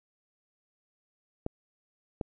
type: clicks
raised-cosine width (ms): 2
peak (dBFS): -18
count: 2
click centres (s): 1.464 / 2.212
effects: none